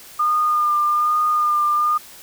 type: tone with vibrato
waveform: sine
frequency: 1211 Hz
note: D#6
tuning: 47 cents flat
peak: -15 dBFS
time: 0.19-1.98 s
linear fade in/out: 10 ms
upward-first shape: sine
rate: 1.2 Hz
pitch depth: 22 cents each way
effects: white hiss -42 dBFS RMS until 2.22 s